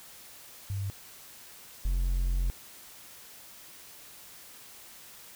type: tone pair in turn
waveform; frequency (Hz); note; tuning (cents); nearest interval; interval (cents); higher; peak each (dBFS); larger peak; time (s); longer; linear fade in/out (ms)
sine / triangle; 98.5 / 44.41; G2 / F1; +9 / +30; octave + major second; 1379; first; -30 / -23; second; 0.7-0.9 / 1.85-2.5; second; 0
effects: white hiss -50 dBFS RMS until 5.35 s